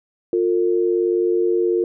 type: tone pair together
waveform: sine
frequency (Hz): 353.9 / 452.6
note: F4 / A4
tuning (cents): +23 / +49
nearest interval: major third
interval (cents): 426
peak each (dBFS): -17 / -20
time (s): 0.33-1.84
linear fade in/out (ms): 2
effects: none